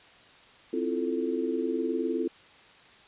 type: chord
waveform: sine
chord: F major seventh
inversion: second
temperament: equal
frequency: 261.6 / 329.6 / 349.2 / 440 Hz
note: C4 / E4 / F4 / A4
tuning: 0 / 0 / 0 / 0 cents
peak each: -32 dBFS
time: 0.73-2.28 s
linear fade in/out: 5 ms
effects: white hiss -54 dBFS RMS until 3.07 s + resampled to 8000 Hz